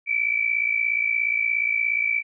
sine tone pair together, 2284 / 2341 Hz, D7 / D7, -49 / -6 cents, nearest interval unison, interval 43 cents, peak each -23 dBFS, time 0.06-2.23 s, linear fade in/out 50 ms, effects none

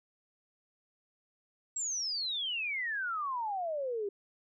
sine exponential sweep, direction down, 7730 to 390 Hz, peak -32 dBFS, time 1.76-4.09 s, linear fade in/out 5 ms, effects none

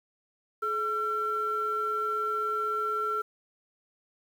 sine tone pair together, 426.5 / 1354 Hz, G#4 / E6, +46 / +46 cents, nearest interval octave + minor sixth, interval 2000 cents, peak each -33 / -27 dBFS, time 0.62-3.22 s, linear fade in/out 10 ms, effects tanh soft clip ceiling -20 dBFS + 9-bit

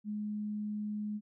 sine tone, 210 Hz, G#3, 19 cents sharp, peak -34 dBFS, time 0.04-1.21 s, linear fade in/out 50 ms, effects none

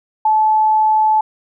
sine tone, 866 Hz, A5, 28 cents flat, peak -10 dBFS, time 0.25-1.21 s, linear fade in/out 5 ms, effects none

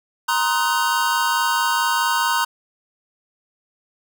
square chord, C half-diminished seventh, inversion third, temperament just, 941.9 / 1046.5 / 1255.8 / 1507 Hz, Bb5 / C6 / Eb6 / Gb6, +18 / 0 / +16 / +31 cents, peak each -22 / -25 / -26 / -24 dBFS, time 0.28-2.45 s, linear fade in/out 10 ms, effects none

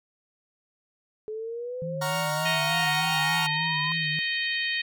sine exponential sweep, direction up, 426.9 to 1024 Hz, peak -31 dBFS, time 1.28-3.92 s, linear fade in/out 0 ms
sine tone with vibrato, 157.4 Hz, D#3, 20 cents sharp, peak -32 dBFS, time 1.82-4.19 s, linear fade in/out 0 ms, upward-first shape sine, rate 3.4 Hz, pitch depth 76 cents each way
sawtooth chord, Gb major seventh, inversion none, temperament equal, 740 / 932.3 / 1108.7 / 1396.9 Hz, Gb5 / Bb5 / Db6 / F6, 0 / 0 / 0 / 0 cents, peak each -31 / -27 / -31 / -30 dBFS, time 2.01-3.47 s, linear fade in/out 10 ms
harmonic tone, 622.3 Hz, D#5, in tune, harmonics 3 / 4 / 5 / 6 / 7, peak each -29 / -31 / -33 / -35 / -36 dBFS, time 2.45-4.82 s, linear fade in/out 10 ms
effects none

